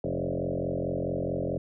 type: tone with frequency modulation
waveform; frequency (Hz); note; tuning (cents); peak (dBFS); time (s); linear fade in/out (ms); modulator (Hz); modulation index
sine; 349.2; F4; 0; -27; 0.04-1.58; 2; 44.6; 5.9
effects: none